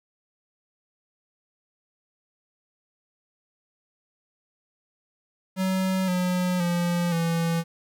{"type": "tone with pitch steps", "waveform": "square", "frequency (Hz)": [188.4, 180.93, 173.76, 166.88], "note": ["F#3", "F#3", "F3", "E3"], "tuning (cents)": [32, -38, -8, 22], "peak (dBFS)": -23, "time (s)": [5.56, 7.64], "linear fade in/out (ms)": 50, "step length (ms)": 520, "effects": ["10-bit"]}